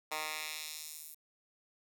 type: tone with high-pass filter sweep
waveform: 10% pulse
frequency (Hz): 154.8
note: D#3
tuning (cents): -9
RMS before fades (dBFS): -42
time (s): 0.11-1.15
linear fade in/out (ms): 10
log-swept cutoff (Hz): 970 to 12000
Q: 0.87
effects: none